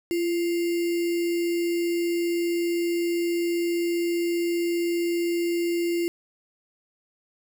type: tone with sample-and-hold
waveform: sine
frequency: 342.4 Hz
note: F4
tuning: 34 cents flat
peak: -22 dBFS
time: 0.11-6.08 s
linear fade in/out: 0 ms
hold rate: 2450 Hz
effects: none